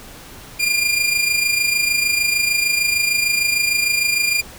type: tone with amplitude modulation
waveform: sawtooth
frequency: 2400 Hz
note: D7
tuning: 37 cents sharp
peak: -10 dBFS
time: 0.59-4.42 s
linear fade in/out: 20 ms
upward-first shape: sine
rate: 26.6 Hz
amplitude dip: 55%
effects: pink hiss -39 dBFS RMS until 4.58 s